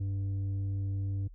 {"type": "tone with tanh clipping", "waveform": "sine", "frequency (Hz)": 98, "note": "G2", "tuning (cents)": 0, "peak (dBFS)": -31, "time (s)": [0, 1.28], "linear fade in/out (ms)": 10, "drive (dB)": 5, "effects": ["added 41 Hz sine -47 dBFS peak until 1.34 s"]}